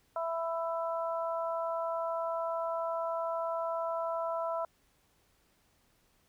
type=harmonic tone; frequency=331.2 Hz; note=E4; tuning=8 cents sharp; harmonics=2 / 3 / 4; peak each=-33 / -37 / -39 dBFS; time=0.16-4.65 s; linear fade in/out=2 ms; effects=pink hiss -70 dBFS RMS until 6.28 s